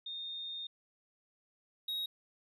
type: tone pair in turn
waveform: sine / triangle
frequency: 3665 / 3783 Hz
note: A#7 / A#7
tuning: -30 / +25 cents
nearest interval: minor second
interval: 55 cents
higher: second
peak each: -39 / -33 dBFS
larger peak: second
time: 0.06-0.67 / 1.88-2.06 s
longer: first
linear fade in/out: 5 ms
effects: none